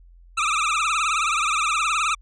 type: tone with vibrato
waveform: 25% pulse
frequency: 1253 Hz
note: D#6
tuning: 12 cents sharp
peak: -16 dBFS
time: 0.37-2.15 s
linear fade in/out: 10 ms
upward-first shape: triangle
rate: 19 Hz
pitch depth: 150 cents each way
effects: added 43 Hz sine -46 dBFS peak until 2.21 s + resampled to 22050 Hz